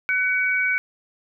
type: tone pair together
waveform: sine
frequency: 1500 / 2259 Hz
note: F#6 / C#7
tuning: +23 / +32 cents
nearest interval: perfect fifth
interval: 709 cents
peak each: -22 / -21 dBFS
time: 0.09-0.78 s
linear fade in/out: 0 ms
effects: none